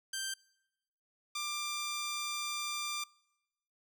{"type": "tone pair in turn", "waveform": "10% pulse", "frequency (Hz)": [1568, 1188.3], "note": ["G6", "D6"], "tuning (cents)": [0, 20], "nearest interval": "perfect fourth", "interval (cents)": 480, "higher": "first", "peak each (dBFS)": -27, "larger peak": "neither", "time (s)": [[0.13, 0.34], [1.35, 3.04]], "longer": "second", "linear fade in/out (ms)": 5, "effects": ["noise-tail reverb RT60 1.0 s tail -26 dB re dry"]}